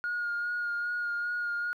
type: tone with vibrato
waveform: sine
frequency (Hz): 1429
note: F6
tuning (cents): +39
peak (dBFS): -28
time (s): 0.04-1.73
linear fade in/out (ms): 0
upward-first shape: sine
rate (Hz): 2.5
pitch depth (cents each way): 19
effects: tanh soft clip ceiling -26 dBFS + 11-bit